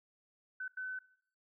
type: tone bursts at uneven times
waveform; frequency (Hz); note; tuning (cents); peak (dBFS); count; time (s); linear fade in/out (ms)
sine; 1514; F#6; +39; -38; 2; 0.6-0.68 / 0.77-0.99; 5
effects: noise-tail reverb RT60 0.6 s tail -19 dB re dry